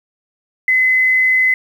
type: tone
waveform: sine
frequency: 2033 Hz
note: B6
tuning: 50 cents sharp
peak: -10 dBFS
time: 0.68-1.54 s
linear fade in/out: 2 ms
effects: 7-bit